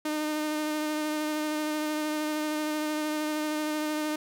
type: tone with vibrato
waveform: sawtooth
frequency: 305 Hz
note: D#4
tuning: 34 cents flat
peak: -24 dBFS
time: 0.05-4.16 s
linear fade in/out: 5 ms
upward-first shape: sine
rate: 13 Hz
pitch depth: 15 cents each way
effects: none